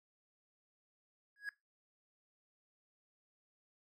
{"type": "tone with exponential growth", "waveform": "triangle", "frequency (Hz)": 1661.2, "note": "G#6", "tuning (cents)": 0, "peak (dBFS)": -33, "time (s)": [1.36, 1.49], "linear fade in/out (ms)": 1, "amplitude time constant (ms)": 28, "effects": ["noise-tail reverb RT60 0.2 s tail -19 dB re dry"]}